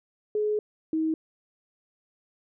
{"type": "tone pair in turn", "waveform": "sine", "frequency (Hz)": [422.8, 317.6], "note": ["G#4", "D#4"], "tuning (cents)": [31, 36], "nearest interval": "perfect fourth", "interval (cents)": 495, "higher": "first", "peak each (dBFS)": -23, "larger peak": "neither", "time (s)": [[0.35, 0.59], [0.93, 1.14]], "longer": "first", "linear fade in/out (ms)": 2, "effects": []}